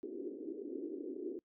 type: band-pass noise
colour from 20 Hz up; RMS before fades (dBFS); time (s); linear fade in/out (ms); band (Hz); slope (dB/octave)
pink; -43; 0.03-1.39; 0; 300 to 400; 48
effects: noise-tail reverb RT60 0.1 s tail -25 dB re dry